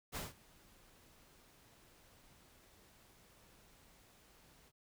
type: noise with ADSR envelope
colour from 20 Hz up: pink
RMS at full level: -41 dBFS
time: 0.12-4.72 s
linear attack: 39 ms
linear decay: 170 ms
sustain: -24 dB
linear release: 45 ms
effects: none